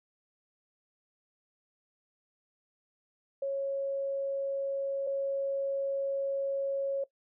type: tone pair in turn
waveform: sine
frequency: 550 / 550 Hz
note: C#5 / C#5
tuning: -14 / -14 cents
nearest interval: unison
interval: 0 cents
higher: neither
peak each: -29 / -28 dBFS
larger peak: second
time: 3.42-5.07 / 5.07-7.04 s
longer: second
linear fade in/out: 5 ms
effects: noise-tail reverb RT60 0.1 s tail -19 dB re dry